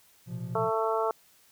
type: chord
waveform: triangle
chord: Bb suspended second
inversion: none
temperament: equal with one note detuned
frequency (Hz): 116.54 / 127.75 / 174.61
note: Bb2 / C3 / F3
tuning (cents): 0 / -41 / 0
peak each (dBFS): -36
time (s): 0.26-0.71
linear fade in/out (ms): 50
type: harmonic tone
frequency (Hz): 222.3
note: A3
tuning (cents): +18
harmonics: 2 / 3 / 4 / 5 / 6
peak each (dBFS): -29 / -31 / -32 / -33 / -34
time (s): 0.55-1.11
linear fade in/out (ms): 2
effects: white hiss -61 dBFS RMS until 1.51 s